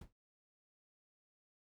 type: noise with exponential decay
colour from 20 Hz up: brown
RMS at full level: -45 dBFS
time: 0.01-0.13 s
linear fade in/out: 5 ms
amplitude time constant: 25 ms
effects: none